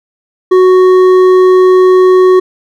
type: tone with hard clipping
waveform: sine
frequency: 370 Hz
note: F#4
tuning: in tune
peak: -4 dBFS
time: 0.51-2.4 s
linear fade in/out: 10 ms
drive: 7 dB
effects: none